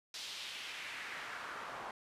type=noise with band-pass filter sweep; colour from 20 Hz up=pink; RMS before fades=-45 dBFS; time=0.14-1.91 s; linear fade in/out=2 ms; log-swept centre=4300 to 960 Hz; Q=1.7; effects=resampled to 32000 Hz